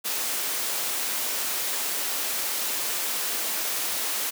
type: high-pass noise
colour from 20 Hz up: white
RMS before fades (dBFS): -28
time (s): 0.04-4.31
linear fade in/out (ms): 20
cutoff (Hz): 280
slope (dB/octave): 12
effects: none